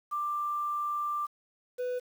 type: tone pair in turn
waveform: sine / triangle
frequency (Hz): 1183 / 497.4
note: D6 / B4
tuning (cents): +12 / +12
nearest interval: octave + minor third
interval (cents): 1500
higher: first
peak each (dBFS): -29 / -28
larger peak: second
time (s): 0.11-1.27 / 1.78-2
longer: first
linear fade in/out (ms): 20
effects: 9-bit